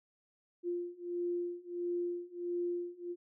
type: beating tone pair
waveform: sine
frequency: 349.2 / 350.7 Hz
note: F4 / F4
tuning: 0 / +7 cents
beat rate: 1.5 Hz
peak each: -38 / -37 dBFS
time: 0.63-3.16 s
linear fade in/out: 50 ms
effects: none